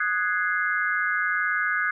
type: chord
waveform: sine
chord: Ab dominant seventh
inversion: second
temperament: equal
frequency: 1244.5 / 1480 / 1661.2 / 2093 Hz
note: Eb6 / Gb6 / Ab6 / C7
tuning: 0 / 0 / 0 / 0 cents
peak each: -29 / -26 / -26 / -32 dBFS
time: 0-1.91 s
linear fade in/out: 5 ms
effects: none